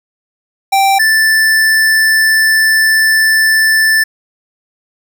square tone pair in turn, 782 / 1761.6 Hz, G5 / A6, -4 / +2 cents, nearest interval octave + major second, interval 1406 cents, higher second, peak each -8 dBFS, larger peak neither, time 0.72-0.99 / 0.99-4.04 s, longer second, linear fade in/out 10 ms, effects none

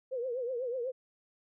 sine tone with vibrato, 496.4 Hz, B4, 9 cents sharp, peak -32 dBFS, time 0.11-0.92 s, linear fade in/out 20 ms, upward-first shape triangle, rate 8.1 Hz, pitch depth 140 cents each way, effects none

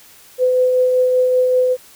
sine tone with tremolo, 506 Hz, B4, 42 cents sharp, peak -10 dBFS, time 0.38-1.77 s, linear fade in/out 50 ms, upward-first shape triangle, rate 5.2 Hz, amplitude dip 30%, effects white hiss -45 dBFS RMS until 1.95 s

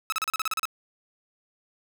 sawtooth tone bursts, 1294 Hz, E6, 32 cents flat, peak -21 dBFS, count 10, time 0.1-0.654 s, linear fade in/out 0 ms, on 23 ms, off 36 ms, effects none

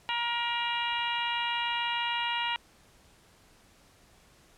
harmonic tone with a mistuned harmonic, 473.1 Hz, A#4, 26 cents sharp, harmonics 2 / 3 / 4 / 5 / 6 / 7 / 8, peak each -32 / -39 / -37 / -37 / -33 / -41 / -45 dBFS, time 0.09-2.56 s, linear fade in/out 0 ms, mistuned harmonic 8, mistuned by +40 cents, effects pink hiss -60 dBFS RMS until 4.57 s + low-pass 11000 Hz 12 dB/octave

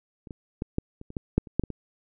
clicks, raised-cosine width 3 ms, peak -30 / -24 / -16 / -12 / -28 / -28 / -17 / -7 / -30 / -9 / -17 / -21 dBFS, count 12, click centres 0.272 / 0.308 / 0.621 / 0.784 / 1.014 / 1.104 / 1.168 / 1.38 / 1.472 / 1.596 / 1.637 / 1.703 s, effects none

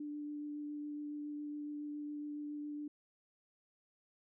sine tone with vibrato, 295.2 Hz, D4, 9 cents sharp, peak -40 dBFS, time 0-2.88 s, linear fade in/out 5 ms, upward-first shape triangle, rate 7.2 Hz, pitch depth 11 cents each way, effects none

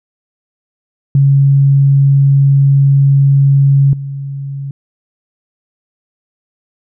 sine tone with level steps, 138.59 Hz, C#3, in tune, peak -5 / -19 dBFS, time 1.15-4.71 s, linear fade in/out 2 ms, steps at 3.93 s, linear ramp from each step 2 ms, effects none

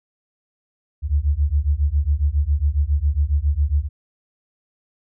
sine beating tone pair, 69.3 / 76.6 Hz, C#2 / D#2, 0 / -27 cents, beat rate 7.3 Hz, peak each -19 dBFS, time 1.02-3.89 s, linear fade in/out 50 ms, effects none

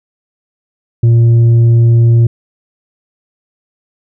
sine tone with tanh clipping, 116.54 Hz, A#2, in tune, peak -5 dBFS, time 1.03-2.27 s, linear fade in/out 5 ms, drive 4 dB, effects none

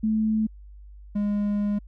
sine / triangle tone pair in turn, 217.8 / 205.6 Hz, A3 / G#3, -17 / -17 cents, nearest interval minor second, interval 100 cents, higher first, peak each -20 dBFS, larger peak neither, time 0.03-0.47 / 1.15-1.79 s, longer second, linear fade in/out 10 ms, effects added 50 Hz sine -42 dBFS peak until 1.87 s

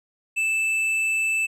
triangle tone with tanh clipping, 2637 Hz, E7, in tune, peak -22 dBFS, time 0.36-1.47 s, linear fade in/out 20 ms, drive 13 dB, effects low-pass 12000 Hz 12 dB/octave

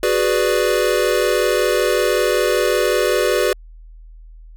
square chord, G# half-diminished seventh, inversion third, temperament equal, 370 / 415.3 / 493.9 / 587.3 Hz, F#4 / G#4 / B4 / D5, 0 / 0 / 0 / 0 cents, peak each -21 / -22 / -20 / -22 dBFS, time 0.03-3.53 s, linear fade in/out 2 ms, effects added 40 Hz sine -37 dBFS peak until 4.56 s

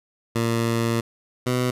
15% pulse tone pair in turn, 115.7 / 125.1 Hz, A#2 / B2, -13 / +23 cents, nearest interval minor second, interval 136 cents, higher second, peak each -14 dBFS, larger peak neither, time 0.35-1.01 / 1.46-1.71 s, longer first, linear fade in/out 10 ms, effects resampled to 32000 Hz

